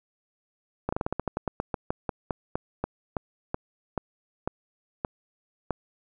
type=slowing click train; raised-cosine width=1 ms; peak=-13 dBFS; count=23; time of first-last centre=0.89-5.707 s; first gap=35 ms; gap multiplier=1.15; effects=none